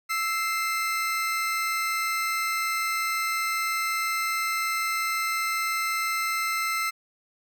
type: tone pair together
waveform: 40% pulse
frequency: 1318.5 / 2093 Hz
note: E6 / C7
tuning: 0 / 0 cents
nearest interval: minor sixth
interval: 800 cents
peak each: -27 dBFS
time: 0.09-6.91 s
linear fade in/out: 20 ms
effects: none